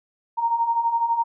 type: beating tone pair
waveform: sine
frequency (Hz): 919 / 931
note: A#5 / A#5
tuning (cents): -25 / -2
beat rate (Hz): 12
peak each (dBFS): -26 / -20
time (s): 0.37-1.24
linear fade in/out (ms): 20
effects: none